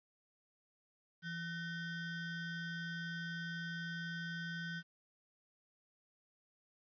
square ring-modulated tone, 840 Hz, G#5, 19 cents sharp, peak -38 dBFS, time 1.22-4.83 s, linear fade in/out 50 ms, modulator 672 Hz, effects resampled to 11025 Hz + 12-bit

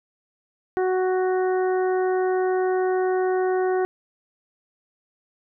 harmonic tone, 371.1 Hz, F#4, 5 cents sharp, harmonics 1 / 2 / 3 / 4 / 5, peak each -20 / -27 / -36 / -35 / -39 dBFS, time 0.77-3.85 s, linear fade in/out 0 ms, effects none

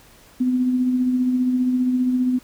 sine tone with tremolo, 252.4 Hz, B3, 38 cents sharp, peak -15 dBFS, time 0.4-2.39 s, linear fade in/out 10 ms, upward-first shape sine, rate 15 Hz, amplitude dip 35%, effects pink hiss -50 dBFS RMS until 2.43 s

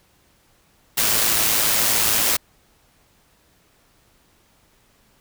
white noise with amplitude modulation, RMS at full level -17 dBFS, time 0.97-2.37 s, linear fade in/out 10 ms, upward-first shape sine, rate 110 Hz, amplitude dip 40%, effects pink hiss -59 dBFS RMS until 5.2 s

